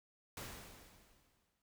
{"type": "noise with exponential decay", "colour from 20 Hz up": "pink", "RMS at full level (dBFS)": -45, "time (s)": [0.37, 1.62], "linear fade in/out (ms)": 2, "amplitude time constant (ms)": 270, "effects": ["noise-tail reverb RT60 0.1 s tail -20 dB re dry"]}